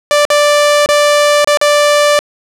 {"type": "tone with dropouts", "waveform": "sawtooth", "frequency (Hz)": 587.3, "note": "D5", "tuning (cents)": 0, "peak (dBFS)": -3, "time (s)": [0.11, 2.19], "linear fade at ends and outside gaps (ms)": 0, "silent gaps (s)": [[0.252, 0.302], [0.86, 0.889], [1.445, 1.474], [1.573, 1.614]], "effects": ["low-pass 10000 Hz 12 dB/octave"]}